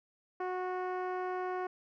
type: tone with low-pass filter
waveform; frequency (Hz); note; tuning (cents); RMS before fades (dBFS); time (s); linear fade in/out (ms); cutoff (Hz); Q
10% pulse; 366.8; F#4; -15; -36; 0.4-1.67; 5; 970; 0.66
effects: none